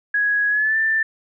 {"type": "tone with pitch glide", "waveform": "sine", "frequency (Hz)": [1666, 1775.3], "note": ["G#6", "A6"], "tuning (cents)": [5, 15], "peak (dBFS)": -16, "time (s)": [0.14, 1.03], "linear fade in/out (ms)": 5, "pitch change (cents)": 110, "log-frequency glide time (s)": [0.49, 0.77], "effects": []}